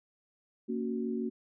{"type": "chord", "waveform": "sine", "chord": "F# major", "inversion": "first", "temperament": "just", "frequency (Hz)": [231.2, 277.5, 370], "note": ["A#3", "C#4", "F#4"], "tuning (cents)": [-14, 2, 0], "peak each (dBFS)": [-33, -38, -36], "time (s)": [0.68, 1.3], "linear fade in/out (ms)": 20, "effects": []}